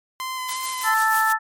sawtooth tone with vibrato, 1028 Hz, C6, 31 cents flat, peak -23 dBFS, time 0.2-0.94 s, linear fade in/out 0 ms, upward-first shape square, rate 2.8 Hz, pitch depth 14 cents each way
blue noise with tremolo, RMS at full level -27 dBFS, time 0.48-1.33 s, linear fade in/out 10 ms, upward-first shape sine, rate 6.2 Hz, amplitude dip 55%
harmonic tone, 440 Hz, A4, in tune, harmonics 2 / 3 / 4, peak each -21 / -21 / -21 dBFS, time 0.83-1.39 s, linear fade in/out 50 ms
effects MP3 64 kbps

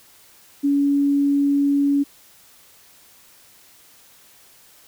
sine tone, 282.7 Hz, C#4, 34 cents sharp, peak -15 dBFS, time 0.63-2.04 s, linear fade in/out 20 ms, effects white hiss -51 dBFS RMS until 4.87 s

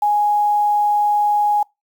sine tone with quantisation, 830.6 Hz, G#5, in tune, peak -13 dBFS, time 0.02-1.63 s, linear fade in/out 5 ms, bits 7, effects noise-tail reverb RT60 0.2 s tail -24 dB re dry

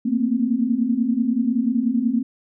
sine tone cluster, 226 / 236.4 / 262.2 Hz, A3 / A#3 / C4, +47 / +24 / +4 cents, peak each -22 dBFS, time 0.05-2.23 s, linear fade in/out 10 ms, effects none

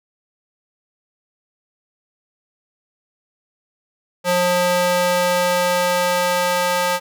square tone with high-pass filter sweep, 178.5 Hz, F3, 38 cents sharp, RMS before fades -18 dBFS, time 4.24-7 s, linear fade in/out 50 ms, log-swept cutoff 440 to 710 Hz, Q 1.2, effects none

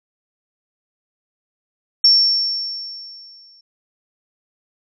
sine tone with exponential decay, 5450 Hz, F8, 43 cents flat, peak -7 dBFS, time 2.04-3.61 s, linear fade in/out 5 ms, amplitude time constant 340 ms, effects none

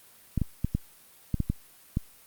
clicks, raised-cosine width 5 ms, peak -13 dBFS, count 8, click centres 0.377 / 0.417 / 0.646 / 0.75 / 1.343 / 1.403 / 1.5 / 1.971 s, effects white hiss -55 dBFS RMS until 2.26 s + Opus 32 kbps

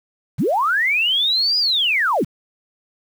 sine linear two-way sweep, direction up then down, 84.8 to 4978 to 84.8 Hz, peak -15 dBFS, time 0.38-2.25 s, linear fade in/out 20 ms, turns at 1.58 s, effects 7-bit

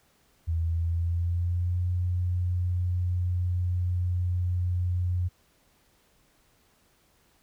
sine tone with pitch glide, 82.41 to 89.35 Hz, E2 to F2, 0 to +40 cents, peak -24 dBFS, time 0.47-5.29 s, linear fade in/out 20 ms, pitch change +140 cents, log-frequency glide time 0.6-1.82 s, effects pink hiss -65 dBFS RMS until 7.42 s

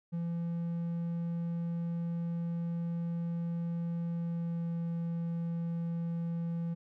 triangle tone with pitch glide, 169.4 to 168.33 Hz, E3 to E3, +48 to +37 cents, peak -30 dBFS, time 0.12-6.75 s, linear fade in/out 20 ms, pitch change -11 cents, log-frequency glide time 4.11-4.76 s, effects none

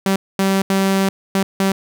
sawtooth tone bursts at uneven times, 193.6 Hz, G3, 21 cents flat, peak -10 dBFS, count 5, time 0.06-0.16 / 0.39-0.62 / 0.7-1.09 / 1.35-1.43 / 1.6-1.72 s, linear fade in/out 2 ms, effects none

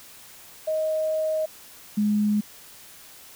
sine tone pair in turn, 627 / 209.2 Hz, D#5 / G#3, +13 / +13 cents, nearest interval octave + perfect fifth, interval 1900 cents, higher first, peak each -22 / -19 dBFS, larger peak second, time 0.67-1.46 / 1.97-2.41 s, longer first, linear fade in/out 10 ms, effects white hiss -47 dBFS RMS until 3.35 s

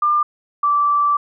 sine tone pair in turn, 1197 / 1164.3 Hz, D6 / D6, +33 / -15 cents, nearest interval unison, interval 48 cents, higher first, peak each -13 dBFS, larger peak neither, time 0.02-0.23 / 0.63-1.17 s, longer second, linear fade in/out 5 ms, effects none

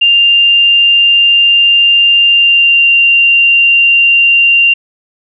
sine tone with pitch glide, 2794 to 2775 Hz, F7 to F7, 0 to -12 cents, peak -4 dBFS, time 0.01-4.74 s, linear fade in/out 10 ms, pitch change -12 cents, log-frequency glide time 2.26-2.89 s, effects none

